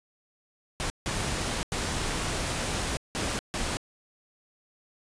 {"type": "noise bursts at uneven times", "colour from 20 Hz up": "pink", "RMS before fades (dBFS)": -30, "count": 5, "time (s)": [[0.8, 0.9], [1.06, 1.63], [1.72, 2.97], [3.15, 3.39], [3.54, 3.77]], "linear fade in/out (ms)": 0, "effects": ["resampled to 22050 Hz"]}